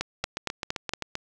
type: two click trains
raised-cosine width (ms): 0.2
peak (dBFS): -10 / -13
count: 5 / 8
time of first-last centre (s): 0.01-0.936 / 0.24-1.154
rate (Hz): 4.32 / 7.66
effects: none